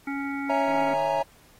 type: harmonic tone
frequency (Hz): 278.3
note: C#4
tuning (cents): +7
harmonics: 1 / 3 / 5 / 7 / 8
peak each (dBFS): -29 / -37 / -37 / -42 / -38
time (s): 0.07-0.94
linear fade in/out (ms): 5
type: chord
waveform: triangle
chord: A# half-diminished seventh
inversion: first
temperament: equal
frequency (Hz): 554.4 / 659.3 / 830.6 / 932.3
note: C#5 / E5 / G#5 / A#5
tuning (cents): 0 / 0 / 0 / 0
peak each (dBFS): -26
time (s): 0.49-1.23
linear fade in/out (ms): 10
type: click train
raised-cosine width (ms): 1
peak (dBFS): -29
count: 81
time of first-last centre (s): 0.68-1.21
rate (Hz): 151
effects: pink hiss -57 dBFS RMS until 1.59 s + AAC 48 kbps